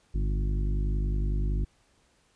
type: harmonic tone with a mistuned harmonic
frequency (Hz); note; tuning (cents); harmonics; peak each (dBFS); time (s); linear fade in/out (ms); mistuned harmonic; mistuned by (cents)
50.8; G#1; -38; 1 / 2 / 3 / 4 / 5 / 6 / 7; -25 / -36 / -36 / -42 / -43 / -46 / -45; 0.14-1.65; 10; 3; -68
effects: pink hiss -66 dBFS RMS until 2.35 s + resampled to 22050 Hz